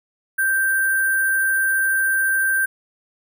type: tone with sample-and-hold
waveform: sine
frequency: 1568 Hz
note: G6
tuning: in tune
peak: -16 dBFS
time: 0.38-2.66 s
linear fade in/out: 10 ms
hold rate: 11025 Hz
effects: none